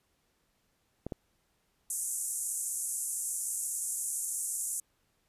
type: clicks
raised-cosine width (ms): 2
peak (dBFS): -22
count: 2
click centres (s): 1.066 / 1.122
type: band-pass noise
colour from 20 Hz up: white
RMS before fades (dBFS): -35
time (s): 1.9-4.8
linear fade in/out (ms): 2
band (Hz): 6900 to 11000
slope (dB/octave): 48
effects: pink hiss -74 dBFS RMS until 5.28 s + resampled to 32000 Hz